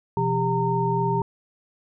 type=tone cluster; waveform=sine; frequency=126.9 / 170.6 / 398.2 / 918 Hz; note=B2 / F3 / G4 / A#5; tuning=+47 / -40 / +27 / -27 cents; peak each=-26 / -27 / -26 / -24 dBFS; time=0.17-1.22 s; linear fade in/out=2 ms; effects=none